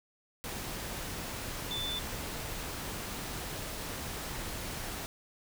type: tone in noise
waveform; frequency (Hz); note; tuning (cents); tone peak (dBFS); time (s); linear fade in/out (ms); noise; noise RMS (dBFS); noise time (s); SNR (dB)
sine; 3520; A7; 0; -34; 1.71-1.99; 0; pink; -39; 0.44-5.06; +2
effects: none